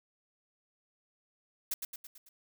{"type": "noise with echo", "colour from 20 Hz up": "blue", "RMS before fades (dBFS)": -33, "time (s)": [1.71, 1.74], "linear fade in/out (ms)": 5, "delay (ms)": 110, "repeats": 5, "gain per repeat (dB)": -5, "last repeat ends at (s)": 2.29, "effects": []}